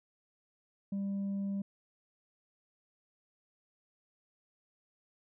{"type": "tone with tanh clipping", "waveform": "triangle", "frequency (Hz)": 197.9, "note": "G3", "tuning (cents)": 17, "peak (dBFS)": -33, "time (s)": [0.92, 1.62], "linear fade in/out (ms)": 5, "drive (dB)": 7, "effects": []}